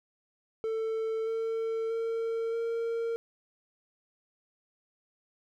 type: tone with pitch steps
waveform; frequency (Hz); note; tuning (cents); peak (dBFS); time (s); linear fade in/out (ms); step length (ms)
triangle; 444.9 / 450.1 / 455.3 / 460.6; A4 / A4 / A#4 / A#4; +19 / +39 / -41 / -21; -27; 0.64-3.16; 0; 630
effects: none